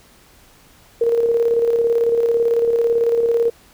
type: tone with tremolo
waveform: sine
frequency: 466.2 Hz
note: A#4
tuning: in tune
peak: -12 dBFS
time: 1.01-3.5 s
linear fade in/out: 5 ms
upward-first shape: square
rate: 18 Hz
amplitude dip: 40%
effects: pink hiss -50 dBFS RMS until 3.73 s